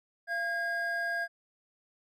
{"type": "tone pair together", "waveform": "triangle", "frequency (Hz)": [684, 1626.8], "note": ["F5", "G#6"], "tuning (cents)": [-36, -36], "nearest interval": "octave + minor third", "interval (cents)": 1500, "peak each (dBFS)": [-34, -29], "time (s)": [0.27, 1.28], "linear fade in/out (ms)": 50, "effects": []}